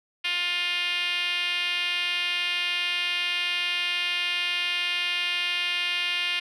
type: tone with band-pass filter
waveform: 5% pulse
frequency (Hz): 352.9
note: F4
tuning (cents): +18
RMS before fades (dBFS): -27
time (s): 0.24-6.4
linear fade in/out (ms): 10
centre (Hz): 2700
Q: 2.8
effects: none